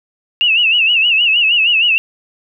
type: tone with vibrato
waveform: sine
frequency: 2749 Hz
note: F7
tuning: 28 cents flat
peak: -9 dBFS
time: 0.41-1.98 s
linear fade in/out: 0 ms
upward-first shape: sine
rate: 6.4 Hz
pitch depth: 120 cents each way
effects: none